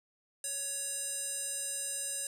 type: tone with band-pass filter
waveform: square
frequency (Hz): 558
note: C#5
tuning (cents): +11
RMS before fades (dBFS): -37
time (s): 0.44-2.27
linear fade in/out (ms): 2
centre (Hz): 8700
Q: 4.7
effects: none